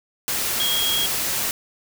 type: tone in noise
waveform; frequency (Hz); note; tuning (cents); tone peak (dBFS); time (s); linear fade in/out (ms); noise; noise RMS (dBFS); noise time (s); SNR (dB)
sine; 3276; G#7; -24; -21; 0.6-1.06; 0; white; -24; 0.28-1.51; 0
effects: none